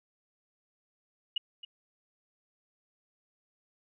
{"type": "tone with echo", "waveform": "sine", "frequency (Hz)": 2888, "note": "F#7", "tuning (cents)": -43, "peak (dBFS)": -27, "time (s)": [1.36, 1.38], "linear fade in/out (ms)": 5, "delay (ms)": 270, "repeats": 1, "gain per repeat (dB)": -14, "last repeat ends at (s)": 1.65, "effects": []}